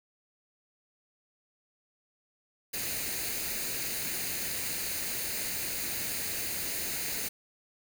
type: noise with comb filter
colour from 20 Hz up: white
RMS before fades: -34 dBFS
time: 2.73-7.29 s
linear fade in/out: 10 ms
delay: 0.45 ms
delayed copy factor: +0.55
effects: none